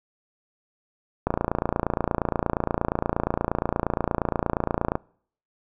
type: click train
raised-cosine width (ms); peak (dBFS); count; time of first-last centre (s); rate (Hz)
1; -8; 106; 1.27-4.954; 28.5
effects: noise-tail reverb RT60 0.6 s tail -26 dB re dry